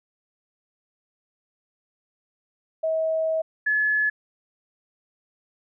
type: tone pair in turn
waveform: sine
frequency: 641 / 1711.3 Hz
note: E5 / A6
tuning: -49 / -49 cents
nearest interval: octave + perfect fourth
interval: 1700 cents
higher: second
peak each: -21 / -19 dBFS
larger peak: second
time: 2.83-3.42 / 3.66-4.1 s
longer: first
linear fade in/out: 10 ms
effects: none